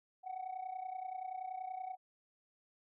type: tone with amplitude modulation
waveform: sine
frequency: 748 Hz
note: F#5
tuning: 19 cents sharp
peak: -35 dBFS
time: 0.23-1.97 s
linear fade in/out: 50 ms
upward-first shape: sine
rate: 30.5 Hz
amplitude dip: 80%
effects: tanh soft clip ceiling -36 dBFS